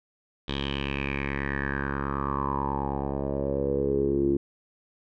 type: tone with low-pass filter sweep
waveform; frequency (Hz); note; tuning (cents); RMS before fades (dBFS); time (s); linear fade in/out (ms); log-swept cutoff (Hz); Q
10% pulse; 69.3; C#2; 0; -28; 0.48-4.37; 5; 3500 to 330; 6.8
effects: none